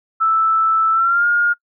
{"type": "tone with pitch glide", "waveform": "sine", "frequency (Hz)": [1318.5, 1421.3], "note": ["E6", "F6"], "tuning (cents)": [0, 30], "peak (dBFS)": -12, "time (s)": [0.2, 1.54], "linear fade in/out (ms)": 20, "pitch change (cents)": 130, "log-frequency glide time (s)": [0.92, 1.26], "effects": ["noise-tail reverb RT60 0.1 s tail -25 dB re dry"]}